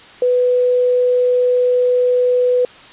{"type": "tone", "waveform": "sine", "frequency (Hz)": 496.4, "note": "B4", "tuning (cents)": 9, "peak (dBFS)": -11, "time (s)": [0.22, 2.65], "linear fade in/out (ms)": 2, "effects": ["white hiss -40 dBFS RMS until 2.92 s", "resampled to 8000 Hz"]}